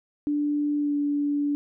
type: tone with pitch glide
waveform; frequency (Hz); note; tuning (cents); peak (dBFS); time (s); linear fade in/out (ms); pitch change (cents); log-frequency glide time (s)
sine; 293.3 to 289.3; D4 to D4; -2 to -26; -22; 0.27-1.55; 0; -24; 0.77-0.95
effects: none